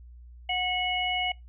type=harmonic tone; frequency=731 Hz; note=F#5; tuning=21 cents flat; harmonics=1 / 3 / 4; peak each=-30 / -30 / -30 dBFS; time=0.49-1.32 s; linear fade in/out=5 ms; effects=noise-tail reverb RT60 0.2 s tail -24 dB re dry + added 60 Hz sine -45 dBFS peak until 1.48 s